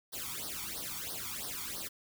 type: noise with flanger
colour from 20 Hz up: white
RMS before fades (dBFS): -40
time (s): 0.12-1.89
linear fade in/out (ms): 20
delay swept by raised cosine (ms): 0.2 to 0.91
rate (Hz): 3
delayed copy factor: +0.95
effects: none